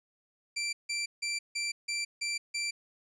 20% pulse tone bursts, 2349 Hz, D7, in tune, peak -26 dBFS, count 7, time 0.56-2.71 s, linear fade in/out 10 ms, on 170 ms, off 160 ms, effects resampled to 22050 Hz

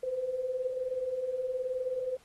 sine beating tone pair, 494.7 / 513.7 Hz, B4 / C5, +3 / -32 cents, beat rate 19 Hz, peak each -38 / -31 dBFS, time 0.03-2.17 s, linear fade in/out 5 ms, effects pink hiss -63 dBFS RMS until 2.24 s + AAC 32 kbps

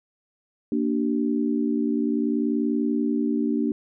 sine chord, G minor, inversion first, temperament equal with one note detuned, 233.1 / 293.7 / 384.2 Hz, Bb3 / D4 / G4, 0 / 0 / -35 cents, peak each -24 / -24 / -30 dBFS, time 0.72-3.72 s, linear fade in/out 2 ms, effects none

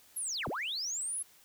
sine linear two-way sweep, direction down then up, 11650 to 66.9 to 11100 Hz, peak -32 dBFS, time 0.16-1.23 s, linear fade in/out 10 ms, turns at 0.48 s, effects tanh soft clip ceiling -30 dBFS + white hiss -61 dBFS RMS until 1.44 s

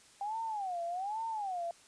sine tone with vibrato, 786 Hz, G5, 4 cents sharp, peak -34 dBFS, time 0.21-1.71 s, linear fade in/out 2 ms, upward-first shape sine, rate 1.2 Hz, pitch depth 250 cents each way, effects white hiss -60 dBFS RMS until 1.87 s + resampled to 22050 Hz

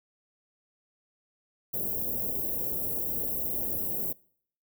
white band-stop noise, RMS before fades -31 dBFS, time 1.73-4.13 s, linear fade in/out 10 ms, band 570 to 14000 Hz, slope 24 dB/octave, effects noise-tail reverb RT60 0.6 s tail -24 dB re dry

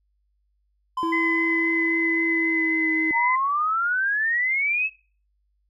triangle tone with exponential decay, 1023 Hz, C6, 39 cents flat, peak -21 dBFS, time 0.97-2.81 s, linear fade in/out 5 ms, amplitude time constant 400 ms
triangle tone with pitch glide, 329.6 to 319.3 Hz, E4 to D#4, 0 to +45 cents, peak -22 dBFS, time 1.03-3.11 s, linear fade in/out 0 ms, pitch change -55 cents, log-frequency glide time 2.32-2.92 s
sine tone with vibrato, 2031 Hz, B6, 48 cents sharp, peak -21 dBFS, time 1.12-3.36 s, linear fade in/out 10 ms, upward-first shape triangle, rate 3.8 Hz, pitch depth 13 cents each way
sine exponential sweep, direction up, 906 to 2637 Hz, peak -20 dBFS, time 3.12-4.9 s, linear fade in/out 50 ms
effects noise-tail reverb RT60 0.4 s tail -22 dB re dry + added 50 Hz sine -66 dBFS peak until 5.69 s

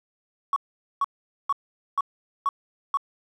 triangle tone bursts, 1117 Hz, C#6, 13 cents sharp, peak -16 dBFS, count 6, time 0.53-2.972 s, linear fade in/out 2 ms, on 32 ms, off 450 ms, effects tanh soft clip ceiling -17 dBFS

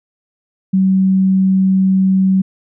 sine tone, 190 Hz, F#3, 46 cents sharp, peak -9 dBFS, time 0.73-2.42 s, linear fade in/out 10 ms, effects none

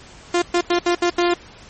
sawtooth tone bursts at uneven times, 349.2 Hz, F4, in tune, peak -11 dBFS, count 6, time 0.34-0.42 / 0.54-0.61 / 0.7-0.79 / 0.86-0.95 / 1.02-1.1 / 1.18-1.34 s, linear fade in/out 5 ms, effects pink hiss -43 dBFS RMS until 1.69 s + MP3 32 kbps

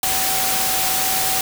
sine tone in noise, 760 Hz, F#5, 46 cents sharp, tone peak -26 dBFS, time 0.03-1.41 s, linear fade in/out 2 ms, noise white, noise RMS -20 dBFS, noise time 0.03-1.41 s, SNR -9 dB, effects none

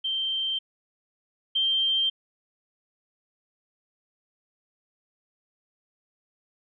sine tone pair in turn, 3136 / 3153 Hz, G7 / G7, 0 / +9 cents, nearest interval unison, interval 9 cents, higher second, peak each -25 / -21 dBFS, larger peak second, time 0.04-0.59 / 1.55-2.1 s, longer neither, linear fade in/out 10 ms, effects none

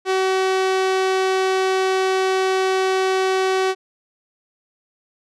sawtooth tone with low-pass filter, 378.5 Hz, F#4, 39 cents sharp, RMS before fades -19 dBFS, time 0.05-3.75 s, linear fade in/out 50 ms, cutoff 6200 Hz, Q 0.62, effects none

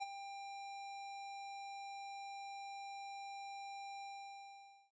square tone with ADSR envelope, 794 Hz, G5, 22 cents sharp, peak -38 dBFS, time 0-4.91 s, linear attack 24 ms, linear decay 25 ms, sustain -9 dB, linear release 890 ms, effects resampled to 16000 Hz

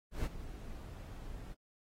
brown noise with ADSR envelope, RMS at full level -32 dBFS, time 0.11-1.55 s, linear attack 140 ms, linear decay 30 ms, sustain -14 dB, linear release 30 ms, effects AAC 48 kbps

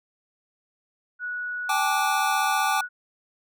sine tone, 1467 Hz, F#6, 15 cents flat, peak -28 dBFS, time 1.19-2.89 s, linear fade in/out 50 ms
square chord, G suspended second, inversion none, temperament equal with one note detuned, 784 / 859.4 / 1174.7 Hz, G5 / A5 / D6, 0 / -41 / 0 cents, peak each -27 dBFS, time 1.69-2.81 s, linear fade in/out 5 ms
effects none

